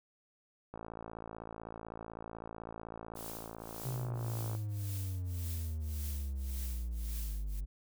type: click train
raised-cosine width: 1 ms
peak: -30 dBFS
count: 214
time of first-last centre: 0.74-4.55 s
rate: 55.9 Hz
type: noise with tremolo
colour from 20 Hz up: blue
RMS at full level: -45 dBFS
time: 3.15-7.61 s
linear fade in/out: 20 ms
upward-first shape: triangle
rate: 1.8 Hz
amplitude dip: 100%
type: exponential sweep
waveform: triangle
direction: down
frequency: 130 to 47.78 Hz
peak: -33 dBFS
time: 3.84-7.66 s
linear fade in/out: 20 ms
effects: none